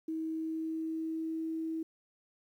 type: tone with pitch glide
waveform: sine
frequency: 320 to 322.6 Hz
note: D#4 to E4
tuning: +49 to -37 cents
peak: -33 dBFS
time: 0.08-1.83 s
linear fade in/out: 5 ms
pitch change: +14 cents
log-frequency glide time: 0.34-1.51 s
effects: 11-bit